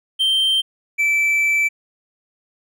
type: tone pair in turn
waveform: triangle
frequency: 3136 / 2322 Hz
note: G7 / D7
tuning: 0 / -20 cents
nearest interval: perfect fourth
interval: 520 cents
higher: first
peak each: -13 dBFS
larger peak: neither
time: 0.19-0.62 / 0.98-1.69 s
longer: second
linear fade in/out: 20 ms
effects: none

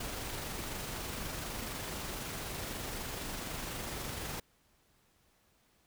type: noise with amplitude modulation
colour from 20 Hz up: pink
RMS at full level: -39 dBFS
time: 0-4.4 s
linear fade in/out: 5 ms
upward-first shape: sine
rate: 24 Hz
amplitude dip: 25%
effects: pink hiss -70 dBFS RMS until 5.86 s

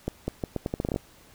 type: accelerating click train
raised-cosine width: 2 ms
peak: -14 dBFS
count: 12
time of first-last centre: 0.08-0.961 s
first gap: 200 ms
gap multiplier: 0.79
effects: pink hiss -55 dBFS RMS until 1.34 s

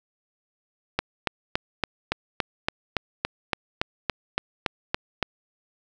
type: click train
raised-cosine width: 0.3 ms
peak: -6 dBFS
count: 16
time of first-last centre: 0.99-5.227 s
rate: 3.54 Hz
effects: none

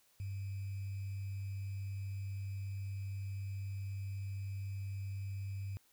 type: tone with sample-and-hold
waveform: sine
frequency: 98 Hz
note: G2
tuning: in tune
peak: -38 dBFS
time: 0.2-5.77 s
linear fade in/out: 0 ms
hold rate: 2450 Hz
effects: white hiss -70 dBFS RMS until 5.92 s

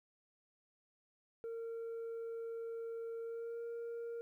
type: tone with pitch glide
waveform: sine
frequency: 458.7 to 466.2 Hz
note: A#4 to A#4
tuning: -28 to 0 cents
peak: -38 dBFS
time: 1.44-4.21 s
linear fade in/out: 0 ms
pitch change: +28 cents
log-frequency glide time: 3.21-3.62 s
effects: tanh soft clip ceiling -40 dBFS + 13-bit

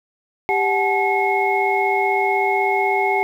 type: tone cluster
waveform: sine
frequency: 394.5 / 742 / 858 / 2169 Hz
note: G4 / F#5 / A5 / C#7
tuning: +11 / +5 / -44 / -38 cents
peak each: -21 dBFS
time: 0.49-3.23 s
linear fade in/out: 0 ms
effects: tanh soft clip ceiling -5 dBFS + 8-bit

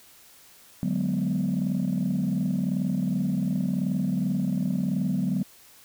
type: chord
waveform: sine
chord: G# half-diminished seventh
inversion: second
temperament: equal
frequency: 146.83 / 185 / 207.7 / 246.9 Hz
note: D3 / F#3 / G#3 / B3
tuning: 0 / 0 / 0 / 0 cents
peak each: -30 / -25 / -29 / -28 dBFS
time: 0.83-5.43 s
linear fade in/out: 0 ms
effects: tanh soft clip ceiling -18 dBFS + white hiss -53 dBFS RMS until 5.84 s

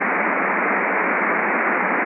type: band-pass noise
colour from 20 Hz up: white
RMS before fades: -20 dBFS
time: 0-2.05 s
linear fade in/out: 20 ms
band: 180 to 2300 Hz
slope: 96 dB/octave
effects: none

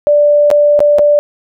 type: tone with dropouts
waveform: sine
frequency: 587.3 Hz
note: D5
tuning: in tune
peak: -5 dBFS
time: 0.07-1.19 s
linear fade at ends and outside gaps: 0 ms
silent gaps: 0.503-0.513 / 0.792-0.804 / 0.985-0.992 s
effects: none

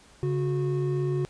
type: tone pair together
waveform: triangle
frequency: 140.44 / 364.9 Hz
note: C#3 / F#4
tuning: +23 / -24 cents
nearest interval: octave + perfect fourth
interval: 1653 cents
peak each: -24 / -26 dBFS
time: 0.23-1.25 s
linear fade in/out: 0 ms
effects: pink hiss -55 dBFS RMS until 1.29 s + resampled to 22050 Hz

